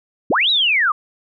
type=linear two-way sweep; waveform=sine; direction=up then down; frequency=133.6 to 3963 to 1123 Hz; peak=-13 dBFS; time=0.3-0.92 s; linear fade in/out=5 ms; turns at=0.5 s; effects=none